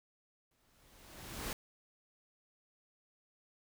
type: noise with exponential growth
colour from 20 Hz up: pink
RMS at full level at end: -38 dBFS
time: 0.51-1.53 s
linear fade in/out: 2 ms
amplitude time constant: 220 ms
effects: none